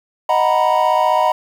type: chord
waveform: triangle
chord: B major seventh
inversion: first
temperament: equal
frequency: 622.3 / 740 / 932.3 / 987.8 Hz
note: D#5 / F#5 / A#5 / B5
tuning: 0 / 0 / 0 / 0 cents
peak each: -16 dBFS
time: 0.29-1.32 s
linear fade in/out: 5 ms
effects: 7-bit